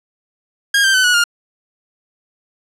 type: tone with pitch steps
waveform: sawtooth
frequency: 1626 / 1569.7 / 1515.4 / 1462.9 / 1412.2 Hz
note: G#6 / G6 / F#6 / F#6 / F6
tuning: -37 / +2 / +41 / -20 / +19 cents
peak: -7 dBFS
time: 0.74-1.24 s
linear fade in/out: 5 ms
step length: 100 ms
effects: low-pass 10000 Hz 12 dB/octave